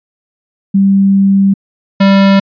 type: tone pair in turn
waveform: sine / square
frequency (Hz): 196 / 196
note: G3 / G3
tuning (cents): 0 / 0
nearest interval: unison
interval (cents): 0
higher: neither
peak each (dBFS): -5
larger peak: neither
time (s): 0.74-1.54 / 2-2.4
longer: first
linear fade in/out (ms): 10
effects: resampled to 11025 Hz